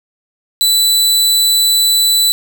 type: tone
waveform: sawtooth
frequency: 3980 Hz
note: B7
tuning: 13 cents sharp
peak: -6 dBFS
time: 0.61-2.32 s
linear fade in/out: 0 ms
effects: none